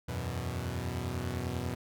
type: chord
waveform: sawtooth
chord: E suspended second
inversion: none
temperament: equal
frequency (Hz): 82.41 / 92.5 / 123.47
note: E2 / F#2 / B2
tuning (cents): 0 / 0 / 0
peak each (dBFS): -34 / -34 / -33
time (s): 0.08-1.75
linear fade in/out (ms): 10
effects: none